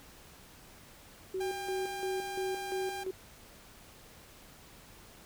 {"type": "tone with tremolo", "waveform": "sine", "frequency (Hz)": 376.5, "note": "F#4", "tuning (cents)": 30, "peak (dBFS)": -32, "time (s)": [1.34, 3.11], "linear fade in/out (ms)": 5, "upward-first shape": "square", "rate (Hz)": 2.9, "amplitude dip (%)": 70}
{"type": "tone", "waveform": "sawtooth", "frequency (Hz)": 799, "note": "G5", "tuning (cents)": 33, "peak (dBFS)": -34, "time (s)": [1.4, 3.04], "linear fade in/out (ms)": 10}
{"effects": ["pink hiss -55 dBFS RMS until 5.25 s"]}